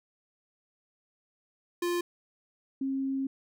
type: tone pair in turn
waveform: square / sine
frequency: 349.2 / 269.2 Hz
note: F4 / C4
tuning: 0 / +49 cents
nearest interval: perfect fourth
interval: 451 cents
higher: first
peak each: -28 dBFS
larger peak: neither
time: 1.82-2.01 / 2.81-3.27 s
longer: second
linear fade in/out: 5 ms
effects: none